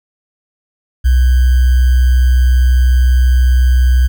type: tone with sample-and-hold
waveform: sine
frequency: 62.8 Hz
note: B1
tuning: 30 cents sharp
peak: -6 dBFS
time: 1.04-4.08 s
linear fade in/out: 20 ms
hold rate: 1575 Hz
effects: none